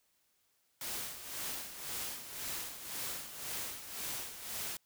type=noise with tremolo; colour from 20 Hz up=white; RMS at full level=-39 dBFS; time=0.81-4.77 s; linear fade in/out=2 ms; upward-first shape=sine; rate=1.9 Hz; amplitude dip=65%; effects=white hiss -75 dBFS RMS until 4.85 s